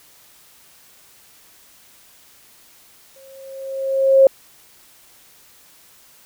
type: tone with exponential growth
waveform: sine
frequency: 538 Hz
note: C5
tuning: 48 cents sharp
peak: -5 dBFS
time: 3.16-4.27 s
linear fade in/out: 2 ms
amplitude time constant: 240 ms
effects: white hiss -50 dBFS RMS until 6.25 s